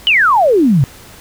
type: exponential sweep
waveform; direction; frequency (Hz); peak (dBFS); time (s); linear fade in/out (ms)
sine; down; 3085 to 123.47; -7; 0.07-0.84; 0
effects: pink hiss -38 dBFS RMS until 1.2 s